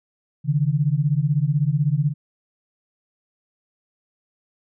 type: beating tone pair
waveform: sine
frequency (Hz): 139 / 155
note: C#3 / D#3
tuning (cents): +5 / -6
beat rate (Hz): 16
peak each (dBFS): -20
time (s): 0.44-2.14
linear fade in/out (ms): 50
effects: none